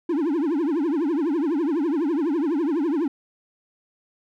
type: tone with vibrato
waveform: triangle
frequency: 309.9 Hz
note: D#4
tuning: 7 cents flat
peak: -18 dBFS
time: 0.09-3.08 s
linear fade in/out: 5 ms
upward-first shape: triangle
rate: 12 Hz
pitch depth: 280 cents each way
effects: none